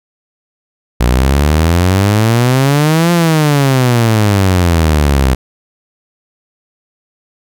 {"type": "exponential two-way sweep", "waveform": "sawtooth", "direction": "up then down", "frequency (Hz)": [58.27, 174.61, 63.5], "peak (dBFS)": -4, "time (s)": [1, 5.35], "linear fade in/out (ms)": 10, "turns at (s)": 3.12, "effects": []}